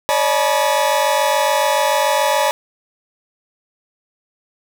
40% pulse tone cluster, 559 / 606 / 859 / 972 Hz, C#5 / D#5 / A5 / B5, +14 / -46 / -42 / -28 cents, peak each -19 dBFS, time 0.09-2.51 s, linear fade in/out 0 ms, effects none

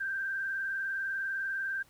sine tone with vibrato, 1568 Hz, G6, in tune, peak -31 dBFS, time 0-1.83 s, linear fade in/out 10 ms, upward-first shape sine, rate 20 Hz, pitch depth 45 cents each way, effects pink hiss -63 dBFS RMS until 1.89 s

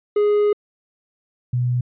triangle / sine tone pair in turn, 415.3 / 123.47 Hz, G#4 / B2, 0 / 0 cents, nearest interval octave + major sixth, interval 2100 cents, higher first, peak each -12 / -17 dBFS, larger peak first, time 0.16-0.53 / 1.53-1.81 s, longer first, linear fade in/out 5 ms, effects resampled to 8000 Hz

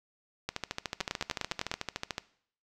two click trains, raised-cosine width 0.2 ms, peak -15 / -13 dBFS, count 24 / 8, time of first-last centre 0.49-2.181 / 1.01-1.715 s, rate 13.6 / 9.93 Hz, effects noise-tail reverb RT60 0.6 s tail -19 dB re dry

